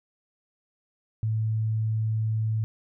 sine tone, 110 Hz, A2, in tune, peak -23 dBFS, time 1.23-2.64 s, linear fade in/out 0 ms, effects none

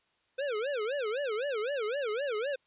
square tone with vibrato, 493.9 Hz, B4, in tune, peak -31 dBFS, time 0.38-2.56 s, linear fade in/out 10 ms, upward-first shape sine, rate 3.9 Hz, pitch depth 290 cents each way, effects white hiss -72 dBFS RMS until 2.66 s + resampled to 8000 Hz

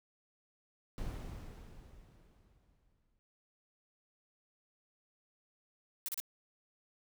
brown noise with exponential decay, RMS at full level -39 dBFS, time 0.98-3.19 s, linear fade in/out 0 ms, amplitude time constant 480 ms
blue noise bursts, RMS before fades -38 dBFS, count 3, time 6.06-6.201 s, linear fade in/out 0 ms, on 25 ms, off 33 ms
effects none

